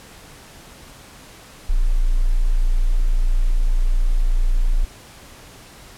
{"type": "tone", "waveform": "sine", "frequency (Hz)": 29.11, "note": "A#0", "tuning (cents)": -2, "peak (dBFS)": -13, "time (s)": [1.69, 4.85], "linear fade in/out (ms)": 10, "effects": ["pink hiss -43 dBFS RMS until 5.97 s", "low-pass 12000 Hz 12 dB/octave"]}